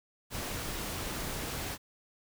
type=noise; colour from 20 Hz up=pink; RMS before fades=-37 dBFS; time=0.3-1.78 s; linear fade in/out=50 ms; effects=none